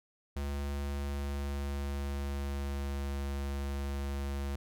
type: tone with pitch glide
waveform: square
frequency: 70.8 to 69.7 Hz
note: C#2 to C#2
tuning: +37 to +10 cents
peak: -34 dBFS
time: 0.36-4.56 s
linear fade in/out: 5 ms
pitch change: -27 cents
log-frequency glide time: 0.74-3.13 s
effects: none